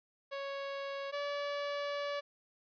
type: tone pair in turn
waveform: sawtooth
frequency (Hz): 554.4 / 574.2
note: C#5 / D5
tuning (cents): 0 / -39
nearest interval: minor second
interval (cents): 61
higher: second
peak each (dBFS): -34 / -31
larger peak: second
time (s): 0.31-1.12 / 1.12-2.21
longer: second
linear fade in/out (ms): 20
effects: resampled to 11025 Hz + 12-bit